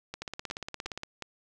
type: two click trains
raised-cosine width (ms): 0.2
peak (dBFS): -19 / -20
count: 15 / 4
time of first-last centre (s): 0.22-1.034 / 0.14-1.223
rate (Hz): 17.2 / 2.77
effects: none